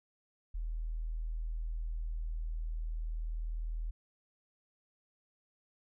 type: tone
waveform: sine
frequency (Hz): 40.16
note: E1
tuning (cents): -44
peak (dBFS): -34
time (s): 0.54-3.91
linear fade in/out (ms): 10
effects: none